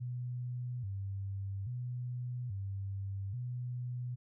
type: tone with vibrato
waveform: sine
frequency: 110 Hz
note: A2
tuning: in tune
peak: -36 dBFS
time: 0-4.16 s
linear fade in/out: 20 ms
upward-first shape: square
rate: 0.6 Hz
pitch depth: 200 cents each way
effects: none